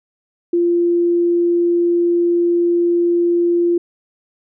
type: tone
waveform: sine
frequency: 345.5 Hz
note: F4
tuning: 19 cents flat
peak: -12 dBFS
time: 0.53-3.78 s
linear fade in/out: 5 ms
effects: none